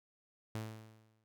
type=tone with exponential decay; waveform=sawtooth; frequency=109.9 Hz; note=A2; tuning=2 cents flat; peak=-33 dBFS; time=0.55-1.24 s; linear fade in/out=0 ms; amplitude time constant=150 ms; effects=none